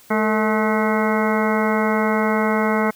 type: harmonic tone with a mistuned harmonic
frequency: 215 Hz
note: A3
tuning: 40 cents flat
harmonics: 1 / 2 / 3 / 4 / 5 / 6 / 7 / 9 / 10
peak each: -20 / -23 / -25 / -26 / -27 / -28 / -28 / -30 / -30 dBFS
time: 0.1-2.91 s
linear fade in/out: 10 ms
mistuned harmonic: 2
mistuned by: +59 cents
effects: white hiss -49 dBFS RMS until 2.95 s